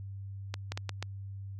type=clicks; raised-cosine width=0.2 ms; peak=-18 dBFS; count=5; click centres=0.541 / 0.72 / 0.775 / 0.893 / 1.026 s; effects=added 98 Hz sine -39 dBFS peak until 1.59 s